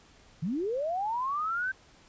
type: linear sweep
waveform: sine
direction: up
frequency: 142.5 to 1568 Hz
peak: -28 dBFS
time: 0.42-1.72 s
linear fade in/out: 10 ms
effects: pink hiss -58 dBFS RMS until 2.08 s + resampled to 16000 Hz